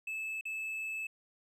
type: tone with dropouts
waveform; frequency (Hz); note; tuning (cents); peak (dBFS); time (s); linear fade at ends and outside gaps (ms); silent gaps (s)
triangle; 2613; E7; -16; -34; 0.07-1.07; 5; 0.411-0.453
effects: none